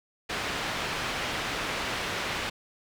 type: low-pass noise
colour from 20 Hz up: white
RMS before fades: -32 dBFS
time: 0.29-2.5 s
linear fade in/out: 10 ms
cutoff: 2800 Hz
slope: 12 dB/octave
effects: none